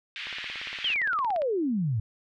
pink band-pass noise, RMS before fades -37 dBFS, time 0.16-0.94 s, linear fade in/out 0 ms, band 1900 to 3400 Hz, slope 24 dB/octave
click train, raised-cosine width 0.3 ms, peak -24 dBFS, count 21, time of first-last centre 0.27-1.419 s, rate 17.4 Hz
sine exponential sweep, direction down, 3322 to 101.6 Hz, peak -24 dBFS, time 0.84-2 s, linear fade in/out 5 ms
effects none

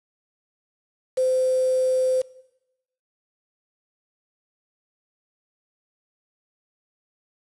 sine tone with quantisation, 515 Hz, C5, 28 cents flat, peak -18 dBFS, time 1.17-2.22 s, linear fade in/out 10 ms, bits 6, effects noise-tail reverb RT60 0.9 s tail -20 dB re dry + resampled to 24000 Hz

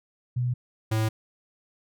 sine / square tone pair in turn, 123.47 / 110 Hz, B2 / A2, 0 / 0 cents, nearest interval major second, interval 200 cents, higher first, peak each -23 dBFS, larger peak neither, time 0.36-0.54 / 0.91-1.09 s, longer neither, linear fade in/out 10 ms, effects none

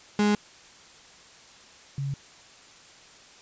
35% pulse / sine tone pair in turn, 207.7 / 138.62 Hz, G#3 / C#3, 0 / 0 cents, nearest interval perfect fifth, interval 700 cents, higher first, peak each -18 / -27 dBFS, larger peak first, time 0.19-0.35 / 1.98-2.14 s, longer neither, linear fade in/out 2 ms, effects white hiss -51 dBFS RMS until 3.41 s + resampled to 16000 Hz

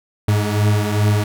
40% pulse beating tone pair, 103.83 / 106.33 Hz, G#2 / G#2, 0 / +41 cents, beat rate 2.5 Hz, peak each -15 / -19 dBFS, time 0.28-1.24 s, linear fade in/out 5 ms, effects none

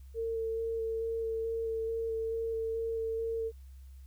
sine tone with vibrato, 452.2 Hz, A4, 47 cents sharp, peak -31 dBFS, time 0.14-3.52 s, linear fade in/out 50 ms, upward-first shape square, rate 2.3 Hz, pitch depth 10 cents each way, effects added 66 Hz sine -47 dBFS peak until 4.06 s + white hiss -70 dBFS RMS until 4.06 s

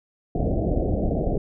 pink low-pass noise, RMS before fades -23 dBFS, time 0.35-1.38 s, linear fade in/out 2 ms, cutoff 720 Hz, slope 96 dB/octave, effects none

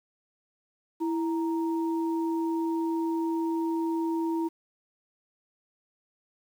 sine tone pair together, 329.6 / 932.3 Hz, E4 / A#5, 0 / 0 cents, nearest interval octave + tritone, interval 1800 cents, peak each -26 / -35 dBFS, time 1-4.49 s, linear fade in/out 20 ms, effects 9-bit

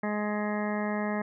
harmonic tone, 209.4 Hz, G#3, 15 cents sharp, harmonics 1 / 2 / 3 / 4 / 5 / 6 / 8 / 9 / 10, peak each -30 / -37 / -35 / -38 / -41 / -42 / -41 / -41 / -44 dBFS, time 0.03-1.22 s, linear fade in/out 5 ms, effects none

